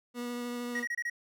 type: tone with vibrato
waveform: 30% pulse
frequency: 242.2 Hz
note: B3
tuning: 34 cents flat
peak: -32 dBFS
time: 0.14-0.86 s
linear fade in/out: 50 ms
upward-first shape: sine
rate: 13 Hz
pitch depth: 10 cents each way
type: tone bursts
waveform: triangle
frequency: 1900 Hz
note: A#6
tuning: 33 cents sharp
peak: -29 dBFS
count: 5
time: 0.75-1.099 s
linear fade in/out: 5 ms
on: 49 ms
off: 26 ms
effects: none